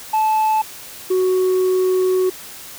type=tone pair in turn; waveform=sine; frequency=870 / 370.9 Hz; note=A5 / F#4; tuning=-20 / +4 cents; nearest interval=octave + minor third; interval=1476 cents; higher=first; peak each=-11 dBFS; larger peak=neither; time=0.13-0.62 / 1.1-2.3 s; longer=second; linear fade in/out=10 ms; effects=tanh soft clip ceiling -13 dBFS + white hiss -36 dBFS RMS until 2.78 s

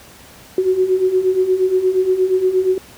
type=beating tone pair; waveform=sine; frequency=366.6 / 375.1 Hz; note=F#4 / F#4; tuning=-16 / +24 cents; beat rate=8.5 Hz; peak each=-19 / -14 dBFS; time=0.58-2.78 s; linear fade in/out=2 ms; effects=pink hiss -42 dBFS RMS until 2.97 s + high-pass 60 Hz 12 dB/octave

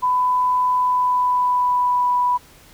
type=tone with pitch glide; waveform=sine; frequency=1000 to 985.7 Hz; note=B5 to B5; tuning=+21 to -4 cents; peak=-15 dBFS; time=0.02-2.38 s; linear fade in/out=20 ms; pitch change=-25 cents; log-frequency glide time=0.76-2.1 s; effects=pink hiss -48 dBFS RMS until 2.73 s

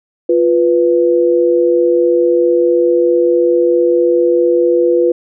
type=tone pair together; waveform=sine; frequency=349.2 / 493.8 Hz; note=F4 / B4; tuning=0 / 0 cents; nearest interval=tritone; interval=600 cents; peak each=-11 dBFS; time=0.29-5.12 s; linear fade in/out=5 ms; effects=none

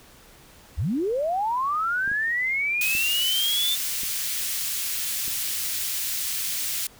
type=linear sweep; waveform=sine; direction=up; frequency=54 to 3592 Hz; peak=-22 dBFS; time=0.77-3.76 s; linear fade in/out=20 ms
type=clicks; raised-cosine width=3 ms; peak=-28 dBFS; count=5; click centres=2.077 / 2.116 / 2.951 / 4.034 / 5.28 s
type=high-pass noise; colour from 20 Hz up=white; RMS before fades=-28 dBFS; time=2.81-6.87 s; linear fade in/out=2 ms; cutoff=2300 Hz; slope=12 dB/octave
effects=pink hiss -51 dBFS RMS until 6.99 s

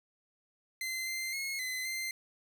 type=tone with pitch steps; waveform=sawtooth; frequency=2066 / 2081 / 2167 / 2035 / 2082 Hz; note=C7 / C7 / C#7 / C7 / C7; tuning=-22 / -10 / -40 / -49 / -9 cents; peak=-31 dBFS; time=0.81-2.11 s; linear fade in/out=2 ms; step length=260 ms; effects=none

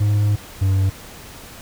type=tone pair in turn; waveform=triangle; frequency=103.83 / 96.25 Hz; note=G#2 / G2; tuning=0 / -31 cents; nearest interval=minor second; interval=131 cents; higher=first; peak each=-12 dBFS; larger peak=neither; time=0-0.36 / 0.61-0.9 s; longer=first; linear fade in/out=10 ms; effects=pink hiss -39 dBFS RMS until 1.61 s

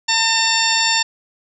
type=harmonic tone; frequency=903 Hz; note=A5; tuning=45 cents sharp; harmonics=1 / 2 / 3 / 4 / 5 / 6 / 8; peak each=-22 / -22 / -22 / -22 / -22 / -22 / -22 dBFS; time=0.08-1.03 s; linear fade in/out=10 ms; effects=none

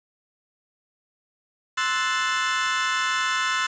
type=chord; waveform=30% pulse; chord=F# half-diminished seventh; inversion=second; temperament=equal; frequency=1046.5 / 1318.5 / 1480 / 1760 Hz; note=C6 / E6 / F#6 / A6; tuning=0 / 0 / 0 / 0 cents; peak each=-25 dBFS; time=1.77-3.67 s; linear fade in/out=10 ms; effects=resampled to 16000 Hz + 7-bit

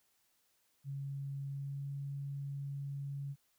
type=tone with pitch glide; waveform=sine; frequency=138.8 to 140.09 Hz; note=C#3 to C#3; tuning=+3 to +19 cents; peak=-38 dBFS; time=0.84-3.36 s; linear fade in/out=50 ms; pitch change=+16 cents; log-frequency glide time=1.47-1.9 s; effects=white hiss -75 dBFS RMS until 3.58 s

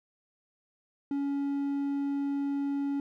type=tone; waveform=triangle; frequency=280.8 Hz; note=C#4; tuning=22 cents sharp; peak=-26 dBFS; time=1.11-3 s; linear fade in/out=2 ms; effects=none

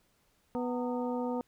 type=harmonic tone with a mistuned harmonic; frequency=246.9 Hz; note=B3; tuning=in tune; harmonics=1 / 2 / 3 / 4 / 5; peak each=-33 / -35 / -42 / -40 / -48 dBFS; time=0.55-1.41 s; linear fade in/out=0 ms; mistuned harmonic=4; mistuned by=-130 cents; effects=pink hiss -71 dBFS RMS until 1.47 s

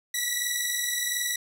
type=tone pair together; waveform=10% pulse; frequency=1937 / 1958.4 Hz; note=B6 / B6; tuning=-34 / -15 cents; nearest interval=unison; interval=19 cents; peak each=-20 dBFS; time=0.14-1.36 s; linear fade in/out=5 ms; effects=none

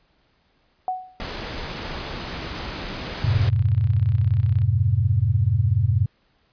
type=tone with exponential decay; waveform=sine; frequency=742 Hz; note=F#5; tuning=5 cents sharp; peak=-19 dBFS; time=0.88-1.22 s; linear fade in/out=1 ms; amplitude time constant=72 ms
type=noise; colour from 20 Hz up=pink; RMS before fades=-31 dBFS; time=1.2-3.49 s; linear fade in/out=0 ms
type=click train; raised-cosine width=0.3 ms; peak=-29 dBFS; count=75; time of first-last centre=2.32-4.618 s; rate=32.2 Hz
type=chord; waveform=sine; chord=F minor; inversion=none; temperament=equal with one note detuned; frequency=87.31 / 103.83 / 127.97 Hz; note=F2 / Ab2 / C3; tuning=0 / 0 / -38 cents; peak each=-23 / -19 / -22 dBFS; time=3.24-6.06 s; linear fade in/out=5 ms
effects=pink hiss -64 dBFS RMS until 6.52 s + resampled to 11025 Hz

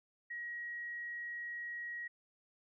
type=tone; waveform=sine; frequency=1900 Hz; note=A#6; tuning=33 cents sharp; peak=-40 dBFS; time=0.3-2.08 s; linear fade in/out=10 ms; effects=none

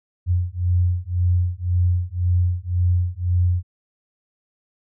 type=beating tone pair; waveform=sine; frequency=88.1 / 90 Hz; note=F2 / F#2; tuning=+16 / -47 cents; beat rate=1.9 Hz; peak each=-20 dBFS; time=0.26-3.63 s; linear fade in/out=50 ms; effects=none

